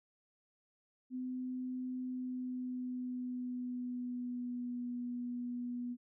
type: tone with pitch glide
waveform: sine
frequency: 254.2 to 244 Hz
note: C4 to B3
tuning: -50 to -21 cents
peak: -37 dBFS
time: 1.1-5.97 s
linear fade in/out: 50 ms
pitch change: -71 cents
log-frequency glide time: 2.01-4.87 s
effects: none